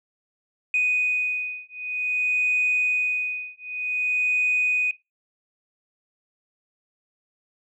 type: beating tone pair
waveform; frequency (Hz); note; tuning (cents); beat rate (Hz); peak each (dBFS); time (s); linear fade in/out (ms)
sine; 2489 / 2489.53; D#7 / D#7; 0 / 0; 0.53; -24; 0.74-4.91; 2
effects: noise-tail reverb RT60 0.2 s tail -17 dB re dry + tanh soft clip ceiling -14 dBFS